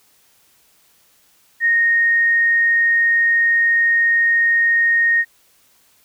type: tone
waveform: sine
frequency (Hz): 1857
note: A#6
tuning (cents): -7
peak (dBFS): -12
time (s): 1.6-5.25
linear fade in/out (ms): 50
effects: white hiss -56 dBFS RMS until 6.04 s